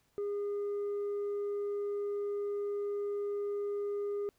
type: tone with tanh clipping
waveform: triangle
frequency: 407.8 Hz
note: G#4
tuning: 32 cents flat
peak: -33 dBFS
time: 0.18-4.29 s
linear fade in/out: 0 ms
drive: 7 dB
effects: pink hiss -73 dBFS RMS until 4.38 s